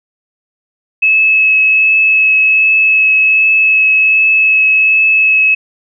sine tone with vibrato, 2588 Hz, E7, 32 cents flat, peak -6 dBFS, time 1.02-5.55 s, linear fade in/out 10 ms, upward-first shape triangle, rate 1.3 Hz, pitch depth 10 cents each way, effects none

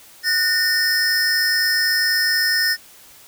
square tone cluster, 1471 / 1822 / 5150 Hz, F#6 / A#6 / E8, -11 / -40 / -41 cents, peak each -28 / -19 / -21 dBFS, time 0.23-2.77 s, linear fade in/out 50 ms, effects white hiss -46 dBFS RMS until 3.27 s

